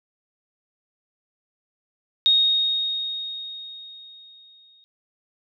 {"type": "tone with exponential decay", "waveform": "sine", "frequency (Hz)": 3729, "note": "A#7", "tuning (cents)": 0, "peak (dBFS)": -13, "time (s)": [2.26, 4.84], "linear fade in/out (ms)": 0, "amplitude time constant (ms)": 560, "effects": []}